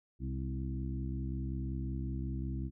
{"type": "harmonic tone with a mistuned harmonic", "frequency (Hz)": 65.41, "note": "C2", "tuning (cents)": 0, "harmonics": [1, 2, 3, 4, 5], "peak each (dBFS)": [-37, -39, -44, -45, -46], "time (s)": [0.19, 2.71], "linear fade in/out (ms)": 50, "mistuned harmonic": 3, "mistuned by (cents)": 39, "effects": []}